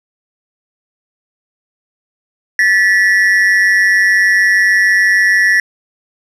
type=ring-modulated tone; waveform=triangle; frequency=1847 Hz; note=A#6; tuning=16 cents flat; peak=-3 dBFS; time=2.59-5.6 s; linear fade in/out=2 ms; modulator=96.7 Hz; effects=resampled to 32000 Hz